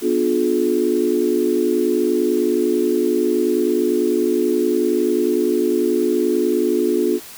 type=chord; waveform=sine; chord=B diminished seventh; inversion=none; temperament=just; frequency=246.9 / 296.3 / 355.6 / 426.7 Hz; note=B3 / D4 / F4 / Ab4; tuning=0 / +15 / +31 / +47 cents; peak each=-23 / -22 / -18 / -21 dBFS; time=0.01-7.2 s; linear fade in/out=50 ms; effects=white hiss -38 dBFS RMS until 7.37 s